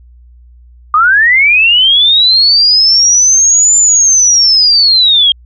sine linear two-way sweep, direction up then down, 1189 to 7170 to 3198 Hz, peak -4 dBFS, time 0.94-5.32 s, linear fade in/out 2 ms, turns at 3.77 s, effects added 60 Hz sine -36 dBFS peak until 5.45 s

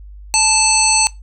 harmonic tone with a mistuned harmonic, 877 Hz, A5, 6 cents flat, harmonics 1 / 3 / 5 / 7 / 9 / 10, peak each -18 / -18 / -18 / -18 / -18 / -18 dBFS, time 0.34-1.07 s, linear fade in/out 0 ms, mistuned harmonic 10, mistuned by -62 cents, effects noise-tail reverb RT60 0.2 s tail -20 dB re dry + added 50 Hz sine -33 dBFS peak until 1.22 s

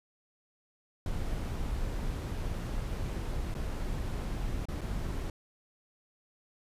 brown noise with dropouts, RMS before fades -34 dBFS, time 1.06-5.3 s, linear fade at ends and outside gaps 2 ms, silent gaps 3.542-3.55 / 4.655-4.685 / 4.81-4.814 s, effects resampled to 32000 Hz

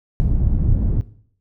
pink low-pass noise, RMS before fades -17 dBFS, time 0.2-1.01 s, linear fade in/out 0 ms, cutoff 140 Hz, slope 12 dB/octave, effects noise-tail reverb RT60 0.6 s tail -17 dB re dry

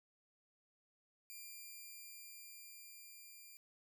5% pulse tone with level ramp, 2385 Hz, D7, 26 cents sharp, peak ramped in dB -40 to -46 dBFS, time 1.3-3.57 s, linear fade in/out 0 ms, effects none

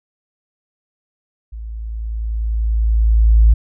sine tone with level ramp, 55.2 Hz, A1, 6 cents sharp, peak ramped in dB -27 to -4 dBFS, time 1.52-3.54 s, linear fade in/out 10 ms, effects tanh soft clip ceiling -2 dBFS

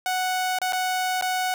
sawtooth tone with dropouts, 740 Hz, F#5, in tune, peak -19 dBFS, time 0.06-1.54 s, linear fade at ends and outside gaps 1 ms, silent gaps 0.587-0.616 / 0.724-0.731 / 1.212-1.223 s, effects none

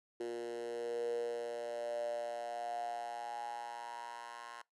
10% pulse tone with high-pass filter sweep, 118.3 Hz, A#2, 26 cents sharp, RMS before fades -41 dBFS, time 0.2-4.62 s, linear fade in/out 5 ms, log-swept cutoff 380 to 1100 Hz, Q 9.8, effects noise-tail reverb RT60 0.2 s tail -24 dB re dry + resampled to 24000 Hz

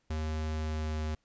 square tone with pitch glide, 78 to 77.42 Hz, D#2 to D#2, +5 to -8 cents, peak -32 dBFS, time 0.1-1.15 s, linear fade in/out 5 ms, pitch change -13 cents, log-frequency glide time 0.55-1.02 s, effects pink hiss -75 dBFS RMS until 1.24 s + resampled to 16000 Hz

